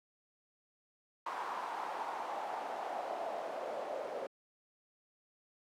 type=noise with band-pass filter sweep; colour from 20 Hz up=pink; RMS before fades=-40 dBFS; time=1.26-4.27 s; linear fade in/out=5 ms; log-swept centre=1000 to 570 Hz; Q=3.6; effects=high-pass 300 Hz 12 dB/octave